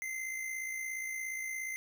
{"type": "tone with amplitude modulation", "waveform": "square", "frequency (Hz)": 2074, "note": "C7", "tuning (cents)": -16, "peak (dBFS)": -35, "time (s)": [0.02, 1.76], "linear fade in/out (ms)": 0, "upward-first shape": "sine", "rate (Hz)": 57.1, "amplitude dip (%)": 45, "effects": []}